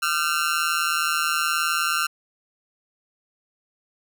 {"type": "tone with amplitude modulation", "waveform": "sawtooth", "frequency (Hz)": 1371, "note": "F6", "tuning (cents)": -32, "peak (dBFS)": -13, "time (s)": [0.02, 2.07], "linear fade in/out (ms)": 10, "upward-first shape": "sine", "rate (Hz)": 159, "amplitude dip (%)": 100, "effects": []}